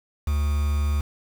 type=tone with quantisation; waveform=triangle; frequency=73.3 Hz; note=D2; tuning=3 cents flat; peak=-18 dBFS; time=0.27-1.01 s; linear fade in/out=5 ms; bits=6; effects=none